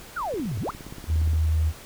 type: exponential two-way sweep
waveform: sine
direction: down then up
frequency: 1559 to 87 to 1559 Hz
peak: -26 dBFS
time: 0.16-0.71 s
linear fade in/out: 10 ms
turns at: 0.59 s
type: click train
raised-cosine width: 3 ms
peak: -26 dBFS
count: 18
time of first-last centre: 0.34-1.334 s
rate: 17.1 Hz
type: tone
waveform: sine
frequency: 79 Hz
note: D#2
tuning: 27 cents sharp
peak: -19 dBFS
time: 1.07-1.73 s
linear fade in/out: 50 ms
effects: pink hiss -44 dBFS RMS until 1.85 s